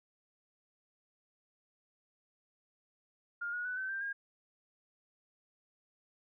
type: tone with pitch steps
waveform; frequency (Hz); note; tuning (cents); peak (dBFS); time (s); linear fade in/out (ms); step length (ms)
sine; 1411 / 1450.7 / 1491.5 / 1533.4 / 1576.5 / 1620.8; F6 / F#6 / F#6 / G6 / G6 / G#6; +17 / -35 / +13 / -39 / +9 / -43; -35; 3.41-4.13; 10; 120
effects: none